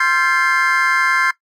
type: tone cluster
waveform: triangle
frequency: 1051 / 1371 / 1579 / 1730 / 2100 Hz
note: C6 / F6 / G6 / A6 / C7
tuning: +7 / -32 / +12 / -30 / +6 cents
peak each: -18 dBFS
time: 0-1.31 s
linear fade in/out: 5 ms
effects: noise-tail reverb RT60 0.1 s tail -18 dB re dry